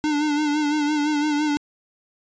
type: tone with vibrato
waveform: square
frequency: 298 Hz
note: D4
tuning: 25 cents sharp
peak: -20 dBFS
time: 0.04-1.57 s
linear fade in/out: 0 ms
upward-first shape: sine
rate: 5.9 Hz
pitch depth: 48 cents each way
effects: resampled to 16000 Hz